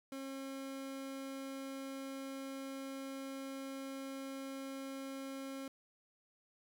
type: tone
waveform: 30% pulse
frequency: 270 Hz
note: C#4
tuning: 45 cents flat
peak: -40 dBFS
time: 0.12-5.68 s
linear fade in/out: 2 ms
effects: none